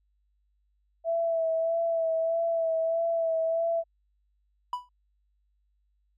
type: tone with vibrato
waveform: sine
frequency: 659.3 Hz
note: E5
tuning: in tune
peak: -24 dBFS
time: 1.04-3.84 s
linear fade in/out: 50 ms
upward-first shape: sine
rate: 1.6 Hz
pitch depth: 27 cents each way
type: tone with exponential decay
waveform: triangle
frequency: 987.8 Hz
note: B5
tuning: in tune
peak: -23 dBFS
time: 4.73-4.89 s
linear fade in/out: 2 ms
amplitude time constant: 34 ms
effects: added 50 Hz sine -68 dBFS peak until 6.17 s